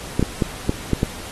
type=clicks; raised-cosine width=3 ms; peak=-4 dBFS; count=6; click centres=0.195 / 0.227 / 0.422 / 0.694 / 0.933 / 1.031 s; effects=pink hiss -35 dBFS RMS until 1.31 s + AAC 32 kbps